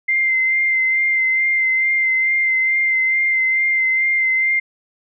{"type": "tone with vibrato", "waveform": "sine", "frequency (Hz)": 2085, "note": "C7", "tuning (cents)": -7, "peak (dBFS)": -14, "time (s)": [0.08, 4.6], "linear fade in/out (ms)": 10, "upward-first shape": "sine", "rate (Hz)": 2.3, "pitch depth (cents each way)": 20, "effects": []}